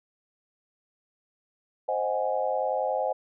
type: chord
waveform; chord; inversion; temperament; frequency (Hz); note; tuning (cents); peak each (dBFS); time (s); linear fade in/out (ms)
sine; Ab dominant seventh; first; equal; 523.3 / 622.3 / 740 / 830.6; C5 / Eb5 / Gb5 / Ab5; 0 / 0 / 0 / 0; -29 / -30 / -31 / -31; 1.88-3.13; 10
effects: none